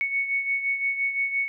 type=beating tone pair; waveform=sine; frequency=2217 / 2222.8 Hz; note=C#7 / C#7; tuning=0 / +4 cents; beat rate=5.8 Hz; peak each=-24 / -31 dBFS; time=0.01-1.48 s; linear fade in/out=0 ms; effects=none